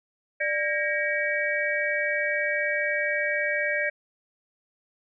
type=tone cluster; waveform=sine; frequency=593 / 1620 / 1885 / 2276 Hz; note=D5 / G#6 / A#6 / C#7; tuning=+17 / -43 / +19 / +45 cents; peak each=-29 dBFS; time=0.4-3.9 s; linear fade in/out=10 ms; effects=none